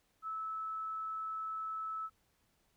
sine tone, 1305 Hz, E6, 18 cents flat, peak -37 dBFS, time 0.22-2.1 s, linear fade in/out 50 ms, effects pink hiss -75 dBFS RMS until 2.76 s

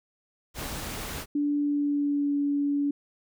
pink noise, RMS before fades -35 dBFS, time 0.54-1.26 s, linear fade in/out 50 ms
sine tone with pitch glide, 290.6 to 285.9 Hz, D4 to D4, -18 to -46 cents, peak -23 dBFS, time 1.35-2.91 s, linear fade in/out 5 ms, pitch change -28 cents, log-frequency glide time 1.58-2.36 s
effects none

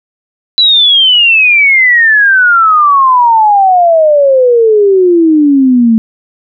sine exponential sweep, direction down, 3990 to 220 Hz, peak -3 dBFS, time 0.58-5.98 s, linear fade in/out 0 ms, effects none

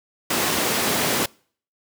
pink high-pass noise, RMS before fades -22 dBFS, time 0.3-1.26 s, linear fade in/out 5 ms, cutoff 200 Hz, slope 12 dB/octave, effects noise-tail reverb RT60 0.5 s tail -26 dB re dry

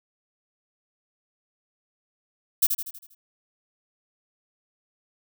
violet noise with echo, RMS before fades -18 dBFS, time 2.62-2.67 s, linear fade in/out 10 ms, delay 80 ms, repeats 6, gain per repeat -6 dB, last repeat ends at 3.15 s, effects none

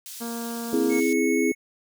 pink high-pass noise, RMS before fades -39 dBFS, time 0.06-1.13 s, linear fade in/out 0 ms, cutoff 4800 Hz, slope 12 dB/octave
harmonic tone, 233.1 Hz, A#3, in tune, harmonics 1 / 2 / 3 / 4 / 5 / 6 / 7, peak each -31 / -37 / -41 / -43 / -45 / -47 / -48 dBFS, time 0.2-1.01 s, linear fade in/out 20 ms
sine chord, C augmented, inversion none, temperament equal, 261.6 / 329.6 / 415.3 Hz, C4 / E4 / G#4, 0 / 0 / 0 cents, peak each -24 dBFS, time 0.73-1.52 s, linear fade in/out 2 ms
square tone, 2200 Hz, C#7, 14 cents flat, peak -29 dBFS, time 0.89-1.55 s, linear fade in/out 50 ms
effects none

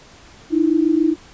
sine tone pair together, 304.9 / 332 Hz, D#4 / E4, -35 / +12 cents, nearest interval minor second, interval 147 cents, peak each -16 dBFS, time 0.5-1.16 s, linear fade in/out 50 ms, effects pink hiss -45 dBFS RMS until 1.33 s + resampled to 16000 Hz

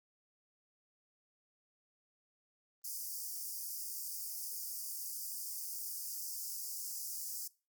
white high-pass noise, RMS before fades -42 dBFS, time 2.84-7.48 s, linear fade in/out 10 ms, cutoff 4800 Hz, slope 96 dB/octave, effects noise-tail reverb RT60 0.3 s tail -20 dB re dry + Opus 32 kbps

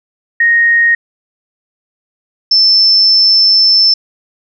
sine tone pair in turn, 1864.7 / 5302 Hz, A#6 / E8, 0 / +9 cents, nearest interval octave + tritone, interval 1809 cents, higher second, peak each -6 / -5 dBFS, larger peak second, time 0.4-0.95 / 2.51-3.94 s, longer second, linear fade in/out 5 ms, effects none

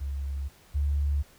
sine tone pair in turn, 69.3 / 71.7 Hz, C#2 / D2, 0 / -41 cents, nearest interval minor second, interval 59 cents, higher second, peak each -29 / -23 dBFS, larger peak second, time 0-0.49 / 0.74-1.23 s, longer neither, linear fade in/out 20 ms, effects pink hiss -57 dBFS RMS until 1.38 s

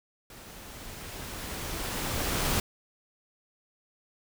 pink noise with level ramp, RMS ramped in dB -48 to -27 dBFS, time 0.3-2.6 s, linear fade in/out 2 ms, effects none

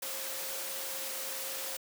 sine tone in noise, 535 Hz, C5, 38 cents sharp, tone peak -47 dBFS, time 0.02-1.77 s, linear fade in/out 5 ms, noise white, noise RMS -38 dBFS, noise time 0.02-1.77 s, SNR -12 dB, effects high-pass 300 Hz 12 dB/octave

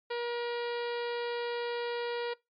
harmonic tone with a mistuned harmonic, 476.6 Hz, A#4, 38 cents sharp, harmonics 1 / 2 / 3 / 4 / 5 / 6 / 7 / 8 / 9 / 10, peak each -33 / -39 / -43 / -45 / -47 / -49 / -50 / -51 / -52 / -53 dBFS, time 0.1-2.34 s, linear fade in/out 10 ms, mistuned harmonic 8, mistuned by +27 cents, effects noise-tail reverb RT60 0.2 s tail -22 dB re dry + MP3 64 kbps

